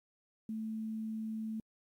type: tone with quantisation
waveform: sine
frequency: 220 Hz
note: A3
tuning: in tune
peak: -36 dBFS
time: 0.49-1.6 s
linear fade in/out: 2 ms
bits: 11
effects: AAC 64 kbps